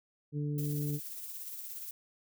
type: harmonic tone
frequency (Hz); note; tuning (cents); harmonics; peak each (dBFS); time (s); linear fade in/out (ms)
146.83; D3; 0; 1 / 2 / 3; -32 / -39 / -44; 0.32-1; 50
type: noise with tremolo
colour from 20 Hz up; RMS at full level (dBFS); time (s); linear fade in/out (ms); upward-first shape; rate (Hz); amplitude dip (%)
violet; -41; 0.58-1.91; 2; triangle; 17; 45
effects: none